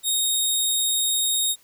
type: tone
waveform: 15% pulse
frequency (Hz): 3727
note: A#7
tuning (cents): -1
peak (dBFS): -13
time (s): 0.03-1.56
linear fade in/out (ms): 50
effects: white hiss -57 dBFS RMS until 1.63 s